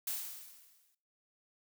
blue noise with exponential decay, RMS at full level -35 dBFS, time 0.07-0.95 s, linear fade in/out 5 ms, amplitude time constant 190 ms, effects noise-tail reverb RT60 0.4 s tail -18 dB re dry

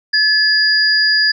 sine tone pair together, 1720 / 4865 Hz, A6 / D#8, -40 / -40 cents, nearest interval octave + tritone, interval 1800 cents, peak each -13 dBFS, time 0.13-1.32 s, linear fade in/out 10 ms, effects none

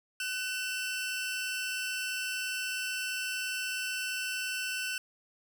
sawtooth tone pair together, 1508 / 2687 Hz, F#6 / E7, +32 / +33 cents, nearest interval minor seventh, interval 1001 cents, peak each -32 / -32 dBFS, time 0.2-4.98 s, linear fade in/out 2 ms, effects none

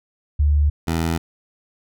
sine / 15% pulse tone pair in turn, 73.42 / 82.39 Hz, D2 / E2, 0 / 0 cents, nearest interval major second, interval 200 cents, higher second, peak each -13 dBFS, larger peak neither, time 0.39-0.7 / 0.87-1.18 s, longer neither, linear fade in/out 10 ms, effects none

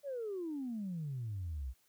sine exponential sweep, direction down, 587.3 to 59.6 Hz, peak -36 dBFS, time 0.03-1.74 s, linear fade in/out 50 ms, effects tanh soft clip ceiling -33 dBFS + white hiss -72 dBFS RMS until 1.88 s

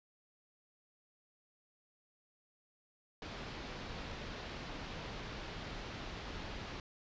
pink low-pass noise, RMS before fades -45 dBFS, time 3.22-6.8 s, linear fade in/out 2 ms, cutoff 4800 Hz, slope 24 dB/octave, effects resampled to 16000 Hz

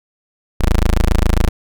20% pulse tone, 27.36 Hz, A0, 9 cents flat, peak -6 dBFS, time 0.6-1.49 s, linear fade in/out 10 ms, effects none

